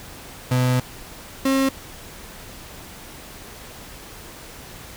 35% pulse tone pair in turn, 126.3 / 268.9 Hz, B2 / C4, +39 / +47 cents, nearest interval octave + minor second, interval 1308 cents, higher second, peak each -15 dBFS, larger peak neither, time 0.51-0.8 / 1.45-1.69 s, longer first, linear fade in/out 5 ms, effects pink hiss -40 dBFS RMS until 4.96 s

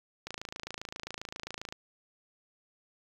click train, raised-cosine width 0.2 ms, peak -21 dBFS, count 41, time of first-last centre 0.27-1.725 s, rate 27.5 Hz, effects 8-bit

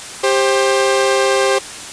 sawtooth tone pair together, 395.1 / 530 Hz, G4 / C5, +14 / +22 cents, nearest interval perfect fourth, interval 508 cents, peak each -11 dBFS, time 0.23-1.59 s, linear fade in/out 10 ms, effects white hiss -30 dBFS RMS until 1.92 s + resampled to 22050 Hz

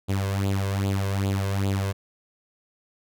sawtooth tone with flanger, 98 Hz, G2, in tune, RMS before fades -25 dBFS, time 0.08-1.93 s, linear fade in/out 20 ms, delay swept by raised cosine 0.26 to 1.96 ms, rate 2.5 Hz, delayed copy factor +0.7, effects none

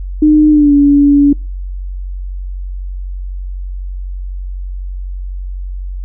sine tone with pitch glide, 304.3 to 285.6 Hz, D#4 to D4, -38 to -48 cents, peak -4 dBFS, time 0.22-1.33 s, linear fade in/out 5 ms, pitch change -110 cents, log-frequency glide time 0.5-0.73 s, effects noise-tail reverb RT60 0.3 s tail -26 dB re dry + added 46 Hz sine -19 dBFS peak until 6.04 s

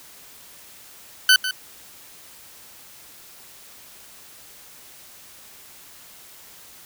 20% pulse tone with echo, 1510 Hz, F#6, 35 cents sharp, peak -6 dBFS, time 1.29-1.36 s, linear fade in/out 2 ms, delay 150 ms, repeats 1, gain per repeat -12 dB, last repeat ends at 1.51 s, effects white hiss -46 dBFS RMS until 6.85 s

